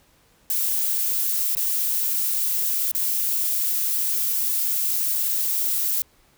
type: noise with dropouts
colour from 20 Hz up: violet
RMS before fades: -23 dBFS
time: 0.5-6.02 s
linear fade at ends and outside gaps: 1 ms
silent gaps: 1.551-1.569 / 2.915-2.949 s
effects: pink hiss -59 dBFS RMS until 6.37 s